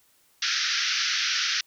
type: band-pass noise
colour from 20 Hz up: white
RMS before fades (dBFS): -26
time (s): 0.42-1.61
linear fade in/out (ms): 5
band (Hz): 1300 to 6000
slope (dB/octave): 96
effects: white hiss -63 dBFS RMS until 1.66 s